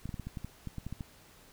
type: clicks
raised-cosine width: 5 ms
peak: -26 dBFS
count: 12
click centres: 0.056 / 0.092 / 0.142 / 0.197 / 0.27 / 0.372 / 0.446 / 0.673 / 0.783 / 0.866 / 0.926 / 1.008 s
effects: pink hiss -58 dBFS RMS until 1.52 s